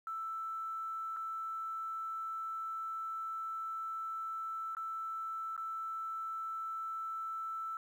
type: tone with dropouts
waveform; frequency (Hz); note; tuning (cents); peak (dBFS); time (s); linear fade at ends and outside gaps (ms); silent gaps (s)
sine; 1323; E6; +6; -37; 0.07-7.77; 1; 1.164-1.168 / 4.75-4.768 / 5.565-5.577
effects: 11-bit